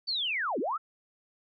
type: linear two-way sweep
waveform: sine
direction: down then up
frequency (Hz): 4612 to 220 to 1394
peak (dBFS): -28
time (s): 0.07-0.78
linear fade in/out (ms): 20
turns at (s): 0.59
effects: none